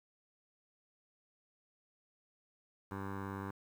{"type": "tone with low-pass filter", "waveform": "15% pulse", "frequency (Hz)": 98, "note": "G2", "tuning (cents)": 0, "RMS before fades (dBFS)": -42, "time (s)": [2.91, 3.51], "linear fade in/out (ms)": 5, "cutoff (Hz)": 1300, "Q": 3.6, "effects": ["10-bit"]}